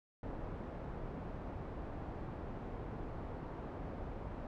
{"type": "low-pass noise", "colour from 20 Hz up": "pink", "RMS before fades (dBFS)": -44, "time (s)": [0.23, 4.47], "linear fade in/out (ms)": 2, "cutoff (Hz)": 880, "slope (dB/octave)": 12, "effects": []}